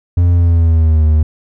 triangle tone with pitch glide, 87.31 to 77.34 Hz, F2 to D#2, 0 to -10 cents, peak -5 dBFS, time 0.17-1.23 s, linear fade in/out 5 ms, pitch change -210 cents, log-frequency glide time 0.32-1.05 s, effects none

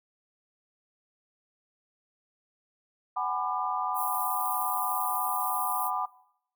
sine chord, G# half-diminished seventh, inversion third, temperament just, 747.5 / 830.6 / 996.7 / 1196.1 Hz, F#5 / G#5 / B5 / D6, +17 / 0 / +16 / +31 cents, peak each -33 / -35 / -32 / -32 dBFS, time 3.16-6.06 s, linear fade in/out 10 ms
white high-pass noise, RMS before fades -36 dBFS, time 3.94-5.91 s, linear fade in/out 50 ms, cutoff 9700 Hz, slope 48 dB/octave
effects noise-tail reverb RT60 0.8 s tail -23 dB re dry

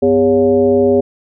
sine tone with frequency modulation, 404.7 Hz, G#4, 45 cents flat, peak -8 dBFS, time 0.02-1.01 s, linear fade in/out 10 ms, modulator 155 Hz, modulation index 1.1, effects none

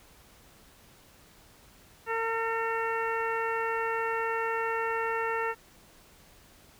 harmonic tone with a mistuned harmonic, 454.1 Hz, A#4, 45 cents flat, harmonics 1 / 2 / 3 / 4 / 5 / 6, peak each -32 / -33 / -34 / -35 / -42 / -41 dBFS, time 2.06-5.55 s, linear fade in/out 50 ms, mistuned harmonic 5, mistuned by -42 cents, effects pink hiss -57 dBFS RMS until 6.79 s

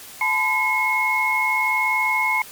sine tone cluster, 869 / 1010 / 2170 Hz, A5 / B5 / C#7, -22 / +39 / -37 cents, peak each -25 / -24 / -19 dBFS, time 0.21-2.42 s, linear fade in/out 2 ms, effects white hiss -40 dBFS RMS until 2.51 s + MP3 96 kbps

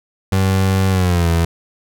30% pulse tone with pitch glide, 95.6 to 83.71 Hz, G2 to E2, -43 to +27 cents, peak -10 dBFS, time 0.32-1.45 s, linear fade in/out 5 ms, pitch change -230 cents, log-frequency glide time 0.9-1.28 s, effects none

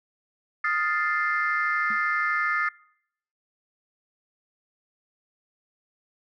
sine chord, F dominant seventh, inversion third, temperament equal, 1244.5 / 1396.9 / 1760 / 2093 Hz, Eb6 / F6 / A6 / C7, 0 / 0 / 0 / 0 cents, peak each -27 / -29 / -26 / -28 dBFS, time 0.64-2.69 s, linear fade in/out 5 ms
sine tone with exponential decay, 215.3 Hz, A3, 37 cents flat, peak -35 dBFS, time 1.9-2.04 s, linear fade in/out 5 ms, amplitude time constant 29 ms
effects noise-tail reverb RT60 0.7 s tail -24 dB re dry + tanh soft clip ceiling -14 dBFS

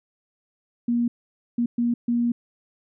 sine tone bursts at uneven times, 237.8 Hz, A#3, 35 cents sharp, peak -19 dBFS, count 4, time 0.88-1.08 / 1.58-1.66 / 1.78-1.94 / 2.08-2.32 s, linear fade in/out 5 ms, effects none

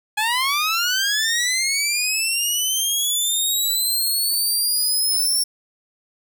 15% pulse linear sweep, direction up, 830.6 to 5480 Hz, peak -12 dBFS, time 0.17-5.44 s, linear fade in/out 10 ms, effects none

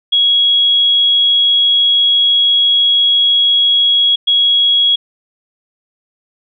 sine tone bursts at uneven times, 3322 Hz, G#7, in tune, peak -8 dBFS, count 2, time 0.12-4.16 / 4.27-4.96 s, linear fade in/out 10 ms, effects none

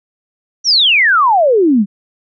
sine exponential sweep, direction down, 6010 to 186.9 Hz, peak -7 dBFS, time 0.64-1.86 s, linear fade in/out 50 ms, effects none

